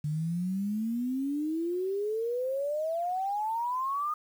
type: exponential sweep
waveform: sine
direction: up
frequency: 146.83 to 1237 Hz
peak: -28 dBFS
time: 0.04-4.14 s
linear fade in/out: 5 ms
effects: 9-bit